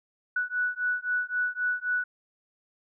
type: beating tone pair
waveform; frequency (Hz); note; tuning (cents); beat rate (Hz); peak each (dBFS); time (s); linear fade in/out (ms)
sine; 1476 / 1479.8; F#6 / F#6; -5 / 0; 3.8; -29 / -29; 0.36-2.04; 5
effects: none